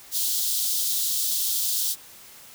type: high-pass noise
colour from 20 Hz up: white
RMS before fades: -25 dBFS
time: 0.11-1.96 s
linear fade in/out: 50 ms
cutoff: 3300 Hz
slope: 48 dB/octave
effects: white hiss -47 dBFS RMS until 2.54 s